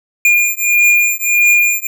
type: beating tone pair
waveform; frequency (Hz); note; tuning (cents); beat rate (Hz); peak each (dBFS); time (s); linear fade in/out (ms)
square; 2417 / 2418.6; D7 / D#7; +49 / -50; 1.6; -13; 0.25-1.87; 2
effects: none